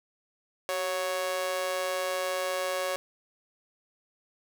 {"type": "tone with amplitude modulation", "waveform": "sawtooth", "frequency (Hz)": 554.4, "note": "C#5", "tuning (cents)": 0, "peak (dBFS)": -21, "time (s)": [0.69, 2.96], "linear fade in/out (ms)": 0, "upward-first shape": "sine", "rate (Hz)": 174, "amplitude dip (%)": 80, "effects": []}